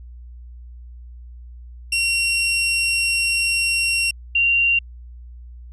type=tone pair in turn; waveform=sawtooth / sine; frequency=2741 / 2766 Hz; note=F7 / F7; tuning=-33 / -17 cents; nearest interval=unison; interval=16 cents; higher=second; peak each=-14 dBFS; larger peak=neither; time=1.92-4.11 / 4.35-4.79 s; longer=first; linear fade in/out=5 ms; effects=added 60 Hz sine -36 dBFS peak until 5.72 s + resampled to 24000 Hz